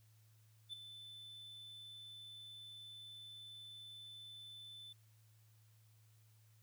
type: tone with ADSR envelope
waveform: triangle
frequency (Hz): 3520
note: A7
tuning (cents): 0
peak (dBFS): -40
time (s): 0.69-4.93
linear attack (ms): 43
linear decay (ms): 4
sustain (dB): -10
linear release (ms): 7
effects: added 109 Hz sine -65 dBFS peak until 6.62 s + white hiss -75 dBFS RMS until 6.62 s